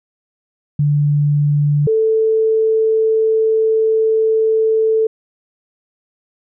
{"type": "tone pair in turn", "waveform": "sine", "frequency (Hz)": [146.3, 441.6], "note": ["D3", "A4"], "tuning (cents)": [-6, 6], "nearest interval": "octave + perfect fifth", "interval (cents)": 1912, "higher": "second", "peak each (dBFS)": -11, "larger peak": "neither", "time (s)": [[0.79, 1.87], [1.87, 5.07]], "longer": "second", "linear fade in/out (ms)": 5, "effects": []}